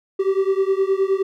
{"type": "beating tone pair", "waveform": "triangle", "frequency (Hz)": [382.7, 392.3], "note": ["G4", "G4"], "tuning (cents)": [-42, 1], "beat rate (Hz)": 9.6, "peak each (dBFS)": [-17, -18], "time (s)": [0.19, 1.23], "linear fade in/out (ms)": 10, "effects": []}